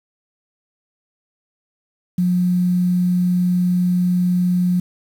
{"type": "tone with quantisation", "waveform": "sine", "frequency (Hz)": 179.4, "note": "F3", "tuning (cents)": 47, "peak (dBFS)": -14, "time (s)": [2.18, 4.8], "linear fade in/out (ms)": 5, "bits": 7, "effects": []}